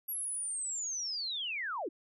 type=linear sweep; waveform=sine; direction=down; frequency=11590 to 261.6 Hz; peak=-34 dBFS; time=0.08-1.89 s; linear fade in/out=10 ms; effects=none